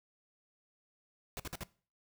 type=noise bursts; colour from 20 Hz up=pink; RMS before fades=-41 dBFS; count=4; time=1.37-1.634 s; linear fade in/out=0 ms; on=27 ms; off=52 ms; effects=noise-tail reverb RT60 0.4 s tail -20 dB re dry